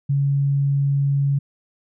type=tone; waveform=sine; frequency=140 Hz; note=C#3; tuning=18 cents sharp; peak=-16 dBFS; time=0.09-1.39 s; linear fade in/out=10 ms; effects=none